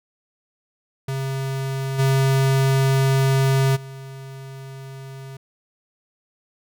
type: tone with level steps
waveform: square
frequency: 134.6 Hz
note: C3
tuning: 49 cents sharp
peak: -24 / -16 / -35 dBFS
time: 1.08-5.37 s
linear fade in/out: 5 ms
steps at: 1.98 / 3.75 s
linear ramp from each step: 20 ms
effects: none